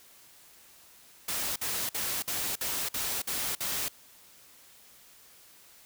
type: noise bursts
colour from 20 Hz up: white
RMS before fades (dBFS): -32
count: 8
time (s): 1.28-3.884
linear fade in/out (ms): 5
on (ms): 280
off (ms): 52
effects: white hiss -56 dBFS RMS until 5.85 s